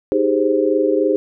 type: chord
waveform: sine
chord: Ab major seventh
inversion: second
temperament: equal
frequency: 311.1 / 392 / 415.3 / 523.3 Hz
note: Eb4 / G4 / Ab4 / C5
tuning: 0 / 0 / 0 / 0 cents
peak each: -19 dBFS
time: 0.12-1.16 s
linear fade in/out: 0 ms
effects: none